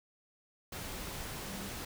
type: tone in noise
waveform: sine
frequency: 196 Hz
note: G3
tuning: in tune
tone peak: -44 dBFS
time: 1.47-1.7 s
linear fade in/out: 5 ms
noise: pink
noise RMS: -42 dBFS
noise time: 0.72-1.85 s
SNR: -5 dB
effects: none